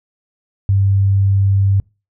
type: tone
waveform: sine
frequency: 98.2 Hz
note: G2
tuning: 4 cents sharp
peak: -10 dBFS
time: 0.69-1.8 s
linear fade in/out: 0 ms
effects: noise-tail reverb RT60 0.3 s tail -26 dB re dry

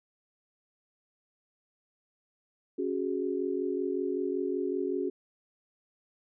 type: chord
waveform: sine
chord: C# suspended fourth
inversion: none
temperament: equal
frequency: 277.2 / 370 / 415.3 Hz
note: C#4 / F#4 / G#4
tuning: 0 / 0 / 0 cents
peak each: -34 / -31 / -34 dBFS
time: 2.78-5.1 s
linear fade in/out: 10 ms
effects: none

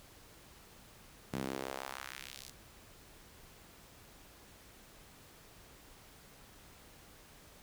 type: tone with high-pass filter sweep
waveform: sawtooth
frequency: 66.5 Hz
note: C2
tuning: 29 cents sharp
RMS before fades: -43 dBFS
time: 1.33-2.51 s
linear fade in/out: 0 ms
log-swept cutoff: 170 to 5300 Hz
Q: 1.3
effects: pink hiss -58 dBFS RMS until 7.62 s

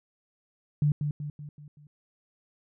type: tone with echo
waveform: sine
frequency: 147.5 Hz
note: D3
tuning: 8 cents sharp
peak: -20 dBFS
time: 0.82-0.92 s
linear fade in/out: 2 ms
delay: 190 ms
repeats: 5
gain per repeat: -6 dB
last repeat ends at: 1.87 s
effects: none

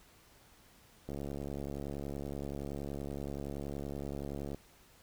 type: click train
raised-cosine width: 2 ms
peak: -27 dBFS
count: 245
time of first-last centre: 1.09-4.546 s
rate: 70.6 Hz
effects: pink hiss -62 dBFS RMS until 5.02 s

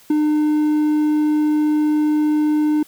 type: tone with ADSR envelope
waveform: triangle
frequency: 302.5 Hz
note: D#4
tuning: 49 cents flat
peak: -9 dBFS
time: 0.1-2.83 s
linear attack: 5 ms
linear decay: 14 ms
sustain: -3 dB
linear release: 5 ms
effects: white hiss -49 dBFS RMS until 2.87 s

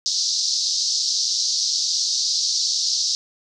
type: band-pass noise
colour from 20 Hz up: white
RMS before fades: -22 dBFS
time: 0.06-3.15 s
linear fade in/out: 0 ms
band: 4200 to 5900 Hz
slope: 48 dB/octave
effects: none

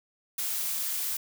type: noise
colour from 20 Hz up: blue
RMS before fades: -31 dBFS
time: 0.38-1.17 s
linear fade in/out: 5 ms
effects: none

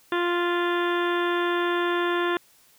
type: harmonic tone with a mistuned harmonic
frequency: 349.2 Hz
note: F4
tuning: in tune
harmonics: 1 / 2 / 3 / 4 / 5 / 6 / 7 / 8 / 9 / 10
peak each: -24 / -34 / -29 / -32 / -31 / -42 / -41 / -41 / -43 / -38 dBFS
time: 0.12-2.37 s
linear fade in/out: 2 ms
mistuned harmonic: 6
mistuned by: -30 cents
effects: white hiss -58 dBFS RMS until 2.78 s

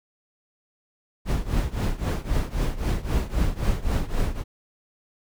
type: noise with tremolo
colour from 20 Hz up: brown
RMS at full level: -20 dBFS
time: 1.25-4.44 s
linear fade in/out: 50 ms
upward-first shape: triangle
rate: 3.8 Hz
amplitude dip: 90%
effects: none

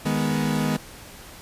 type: chord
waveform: 40% pulse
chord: G# minor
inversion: second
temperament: equal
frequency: 155.56 / 207.7 / 246.9 Hz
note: D#3 / G#3 / B3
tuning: 0 / 0 / 0 cents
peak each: -25 dBFS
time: 0.05-0.77 s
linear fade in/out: 10 ms
effects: pink hiss -43 dBFS RMS until 1.41 s + resampled to 32000 Hz

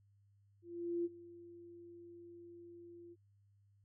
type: tone with ADSR envelope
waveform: sine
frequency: 344.2 Hz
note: F4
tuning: 25 cents flat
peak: -33 dBFS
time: 0.62-3.16 s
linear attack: 430 ms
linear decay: 31 ms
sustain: -19 dB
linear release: 38 ms
effects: added 100 Hz sine -67 dBFS peak until 3.84 s

